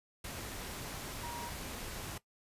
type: tone in noise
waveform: sine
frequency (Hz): 950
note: A#5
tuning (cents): +33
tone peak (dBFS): -41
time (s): 1.23-1.49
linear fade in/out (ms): 5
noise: pink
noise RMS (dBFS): -43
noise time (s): 0.24-2.18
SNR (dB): -1
effects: noise-tail reverb RT60 0.1 s tail -17 dB re dry + resampled to 32000 Hz